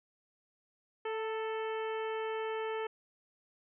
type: harmonic tone with a mistuned harmonic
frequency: 440 Hz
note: A4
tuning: in tune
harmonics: 1 / 2 / 3 / 4 / 5 / 6 / 7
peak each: -35 / -41 / -45 / -47 / -49 / -51 / -52 dBFS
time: 1.05-2.87 s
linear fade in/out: 5 ms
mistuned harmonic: 2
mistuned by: +22 cents
effects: none